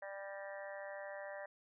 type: harmonic tone with a mistuned harmonic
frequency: 197.3 Hz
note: G3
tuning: 11 cents sharp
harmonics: 3 / 4 / 5 / 6 / 7 / 8 / 9 / 10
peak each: -46 / -53 / -57 / -61 / -64 / -55 / -54 / -55 dBFS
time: 0.02-1.46 s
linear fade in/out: 5 ms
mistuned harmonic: 10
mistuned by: -65 cents
effects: none